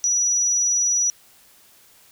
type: tone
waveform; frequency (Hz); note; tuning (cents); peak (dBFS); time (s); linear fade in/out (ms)
sine; 5860; F#8; -18; -17; 0.04-1.1; 0
effects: white hiss -53 dBFS RMS until 2.11 s